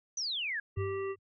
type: exponential sweep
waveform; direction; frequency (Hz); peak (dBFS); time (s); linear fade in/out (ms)
sine; down; 6180 to 1600; -32; 0.17-0.6; 5
type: harmonic tone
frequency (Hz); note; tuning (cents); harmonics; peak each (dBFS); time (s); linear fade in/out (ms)
389.9; G4; -9; 1 / 3 / 5 / 7; -33 / -43 / -47 / -50; 0.76-1.16; 50
type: tone with exponential decay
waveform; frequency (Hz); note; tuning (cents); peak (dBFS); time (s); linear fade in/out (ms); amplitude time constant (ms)
sine; 98; G2; 0; -29; 0.77-1.19; 5; 90
effects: none